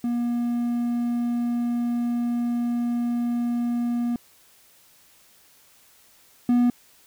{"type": "tone pair in turn", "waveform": "triangle", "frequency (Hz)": [238.9, 242.9], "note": ["A#3", "B3"], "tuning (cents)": [43, -29], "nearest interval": "unison", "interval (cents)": 28, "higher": "second", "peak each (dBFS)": [-20, -14], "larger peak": "second", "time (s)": [[0.04, 4.16], [6.49, 6.7]], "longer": "first", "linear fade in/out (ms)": 2, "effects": ["white hiss -56 dBFS RMS until 7.06 s"]}